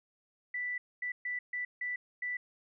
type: tone bursts at uneven times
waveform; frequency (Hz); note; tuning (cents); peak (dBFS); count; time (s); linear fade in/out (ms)
sine; 1975.5; B6; 0; -33; 6; 0.54-0.78 / 1.02-1.12 / 1.25-1.39 / 1.53-1.65 / 1.81-1.96 / 2.22-2.37; 5
effects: none